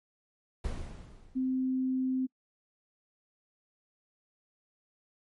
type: noise with exponential decay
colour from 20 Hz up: brown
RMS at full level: -32 dBFS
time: 0.64-1.7 s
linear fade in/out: 5 ms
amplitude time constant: 230 ms
type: tone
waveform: sine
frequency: 259.4 Hz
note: C4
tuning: 15 cents flat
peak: -27 dBFS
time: 1.35-2.27 s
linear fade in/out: 20 ms
effects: noise-tail reverb RT60 0.1 s tail -26 dB re dry + MP3 48 kbps